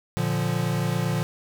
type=chord; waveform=square; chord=Bb major; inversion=none; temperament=equal; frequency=116.54 / 146.83 / 174.61 Hz; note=Bb2 / D3 / F3; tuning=0 / 0 / 0 cents; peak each=-28 dBFS; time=0.17-1.23 s; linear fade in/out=0 ms; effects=none